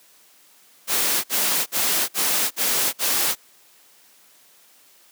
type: noise bursts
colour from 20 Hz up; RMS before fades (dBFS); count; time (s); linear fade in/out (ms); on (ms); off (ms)
white; -21; 6; 0.87-3.355; 50; 370; 53
effects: white hiss -54 dBFS RMS until 5.11 s + high-pass 200 Hz 12 dB/octave